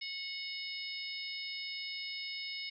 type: harmonic tone with a mistuned harmonic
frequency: 731 Hz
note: F#5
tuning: 21 cents flat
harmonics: 3 / 4 / 5 / 6 / 7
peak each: -43 / -47 / -46 / -49 / -43 dBFS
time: 0.01-2.7 s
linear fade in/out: 10 ms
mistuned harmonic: 5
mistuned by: +27 cents
effects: none